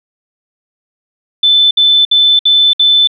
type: tone bursts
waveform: sine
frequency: 3520 Hz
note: A7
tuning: in tune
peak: -5 dBFS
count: 5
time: 1.43-3.074 s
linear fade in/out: 5 ms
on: 280 ms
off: 61 ms
effects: none